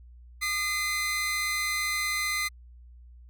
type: tone pair together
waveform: sawtooth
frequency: 1220.7 / 2053 Hz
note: D#6 / C7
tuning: -33 / -33 cents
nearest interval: major sixth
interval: 900 cents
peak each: -31 / -24 dBFS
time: 0.41-2.49 s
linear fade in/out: 20 ms
effects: added 60 Hz sine -47 dBFS peak until 3.29 s